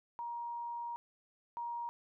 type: tone pair in turn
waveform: sine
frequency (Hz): 945 / 945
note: A#5 / A#5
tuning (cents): +23 / +23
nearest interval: unison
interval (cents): 0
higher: neither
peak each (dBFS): -38 / -37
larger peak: second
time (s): 0.19-0.96 / 1.57-1.89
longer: first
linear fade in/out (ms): 0
effects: none